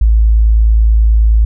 sine tone, 54.7 Hz, A1, 9 cents flat, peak -5 dBFS, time 0.01-1.45 s, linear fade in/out 5 ms, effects none

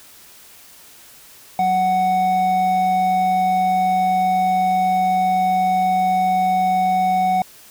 triangle tone pair together, 185.6 / 742.4 Hz, F#3 / F#5, +6 / +6 cents, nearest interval 2 octaves, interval 2400 cents, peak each -24 / -13 dBFS, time 1.59-7.42 s, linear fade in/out 2 ms, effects white hiss -45 dBFS RMS until 7.7 s

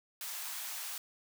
white high-pass noise, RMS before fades -41 dBFS, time 0.21-0.98 s, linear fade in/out 2 ms, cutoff 730 Hz, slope 24 dB/octave, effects none

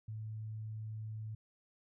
sine tone, 109 Hz, A2, 16 cents flat, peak -40 dBFS, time 0.08-1.35 s, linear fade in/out 5 ms, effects none

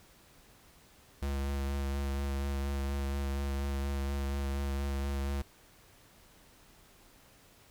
square tone with vibrato, 69.3 Hz, C#2, in tune, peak -32 dBFS, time 1.22-5.42 s, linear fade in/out 5 ms, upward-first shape sine, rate 4.2 Hz, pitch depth 19 cents each way, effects pink hiss -60 dBFS RMS until 7.7 s

